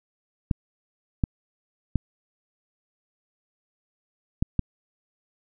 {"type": "clicks", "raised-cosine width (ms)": 5, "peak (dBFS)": -9, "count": 5, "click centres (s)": [0.512, 1.238, 1.957, 4.425, 4.593], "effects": []}